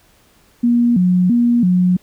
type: tone with vibrato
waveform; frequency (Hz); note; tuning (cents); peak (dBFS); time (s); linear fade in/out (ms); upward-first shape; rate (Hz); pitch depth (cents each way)
sine; 207.7; G#3; 0; -10; 0.63-1.97; 10; square; 1.5; 240
effects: pink hiss -53 dBFS RMS until 2.02 s